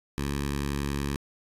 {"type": "tone with notch filter", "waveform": "10% pulse", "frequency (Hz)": 70.6, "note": "C#2", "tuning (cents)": 32, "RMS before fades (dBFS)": -30, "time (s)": [0.18, 1.16], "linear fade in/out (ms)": 0, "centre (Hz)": 610, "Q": 0.99, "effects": ["resampled to 32000 Hz"]}